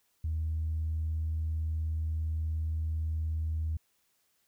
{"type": "tone", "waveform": "sine", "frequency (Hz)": 79.3, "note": "D#2", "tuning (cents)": 33, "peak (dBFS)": -28, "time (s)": [0.24, 3.77], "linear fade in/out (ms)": 5, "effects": ["tanh soft clip ceiling -25 dBFS", "white hiss -73 dBFS RMS until 4.47 s"]}